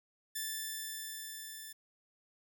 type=tone with level ramp; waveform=5% pulse; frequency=1760 Hz; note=A6; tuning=in tune; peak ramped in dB=-25 to -35 dBFS; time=0.35-1.73 s; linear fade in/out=10 ms; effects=11-bit